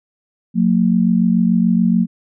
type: tone pair together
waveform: sine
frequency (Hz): 180.73 / 227.7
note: F#3 / A#3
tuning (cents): -40 / -40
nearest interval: major third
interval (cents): 400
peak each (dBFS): -14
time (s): 0.54-2.07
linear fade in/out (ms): 50
effects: none